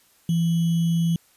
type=tone with sample-and-hold; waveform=sine; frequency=167.2 Hz; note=E3; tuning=25 cents sharp; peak=-18 dBFS; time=0.29-1.16 s; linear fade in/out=2 ms; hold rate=3150 Hz; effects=white hiss -59 dBFS RMS until 1.36 s + resampled to 32000 Hz

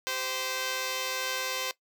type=tone pair together; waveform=5% pulse; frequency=388.1 / 518 Hz; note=G4 / C5; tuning=-17 / -17 cents; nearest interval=perfect fourth; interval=500 cents; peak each=-27 / -19 dBFS; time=0.07-1.71 s; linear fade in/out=0 ms; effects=noise-tail reverb RT60 0.1 s tail -18 dB re dry

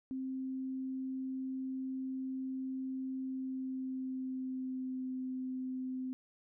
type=tone with pitch glide; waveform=sine; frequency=262.4 to 257.9 Hz; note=C4 to C4; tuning=+5 to -25 cents; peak=-36 dBFS; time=0.11-6.13 s; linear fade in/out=0 ms; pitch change=-30 cents; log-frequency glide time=3.22-5.08 s; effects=none

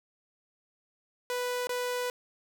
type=tone with dropouts; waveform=sawtooth; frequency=493.9 Hz; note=B4; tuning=in tune; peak=-26 dBFS; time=1.3-2.1 s; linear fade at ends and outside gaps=1 ms; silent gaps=1.671-1.693 s; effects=none

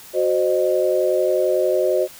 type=chord; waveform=sine; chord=C diminished; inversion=second; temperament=equal with one note detuned; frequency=370 / 523.3 / 614.4 Hz; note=Gb4 / C5 / Eb5; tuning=0 / 0 / -22 cents; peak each=-20 dBFS; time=0.13-2.08 s; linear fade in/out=50 ms; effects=white hiss -42 dBFS RMS until 2.19 s

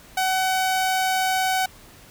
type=tone; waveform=sawtooth; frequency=753 Hz; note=F#5; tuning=30 cents sharp; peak=-16 dBFS; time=0.17-1.66 s; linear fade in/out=5 ms; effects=pink hiss -48 dBFS RMS until 2.1 s

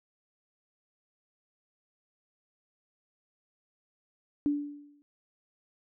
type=tone with exponential decay; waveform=sine; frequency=290.3 Hz; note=D4; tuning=20 cents flat; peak=-22 dBFS; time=4.46-5.02 s; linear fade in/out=0 ms; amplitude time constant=120 ms; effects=none

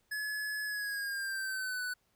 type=tone with pitch glide; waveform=square; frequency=1703 to 1491.1 Hz; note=G#6 to F#6; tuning=+43 to +13 cents; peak=-35 dBFS; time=0.11-1.94 s; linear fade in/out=10 ms; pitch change=-230 cents; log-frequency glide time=0.65-1.82 s; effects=pink hiss -74 dBFS RMS until 2.15 s

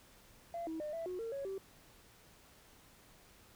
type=tone with pitch steps; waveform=sine; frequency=682 / 321.6 / 603 / 662 / 364.4 / 455.7 / 554 / 386.7 Hz; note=F5 / E4 / D5 / E5 / F#4 / A#4 / C#5 / G4; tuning=-41 / -43 / +46 / +7 / -26 / -39 / -1 / -24 cents; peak=-37 dBFS; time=0.54-1.58 s; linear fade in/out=2 ms; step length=130 ms; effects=tanh soft clip ceiling -35 dBFS + pink hiss -62 dBFS RMS until 3.55 s

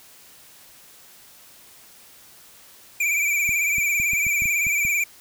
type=tone with vibrato; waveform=square; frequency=2344 Hz; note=D7; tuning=4 cents flat; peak=-20 dBFS; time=3-5.04 s; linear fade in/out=5 ms; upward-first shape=sine; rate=18 Hz; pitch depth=58 cents each way
type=clicks; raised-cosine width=5 ms; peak=-23 dBFS; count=9; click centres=3.492 / 3.783 / 4 / 4.134 / 4.267 / 4.421 / 4.456 / 4.668 / 4.851 s
effects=white hiss -49 dBFS RMS until 5.2 s

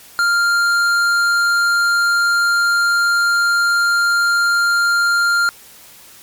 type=tone with tanh clipping; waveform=triangle; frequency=1396.9 Hz; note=F6; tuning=in tune; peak=-14 dBFS; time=0.19-5.49 s; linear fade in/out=0 ms; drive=17 dB; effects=white hiss -42 dBFS RMS until 6.22 s + MP3 96 kbps

